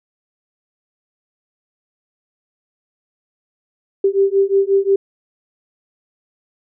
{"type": "beating tone pair", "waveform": "sine", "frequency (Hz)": [390, 395.6], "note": ["G4", "G4"], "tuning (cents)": [-9, 16], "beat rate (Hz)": 5.6, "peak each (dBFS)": -15, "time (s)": [4.04, 4.96], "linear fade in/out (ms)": 5, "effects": []}